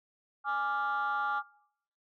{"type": "chord", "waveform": "sine", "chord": "D diminished", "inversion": "second", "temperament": "equal", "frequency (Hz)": [830.6, 1174.7, 1396.9], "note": ["Ab5", "D6", "F6"], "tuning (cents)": [0, 0, 0], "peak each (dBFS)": -32, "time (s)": [0.44, 1.43], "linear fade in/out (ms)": 50, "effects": ["noise-tail reverb RT60 0.7 s tail -22 dB re dry", "tanh soft clip ceiling -24 dBFS"]}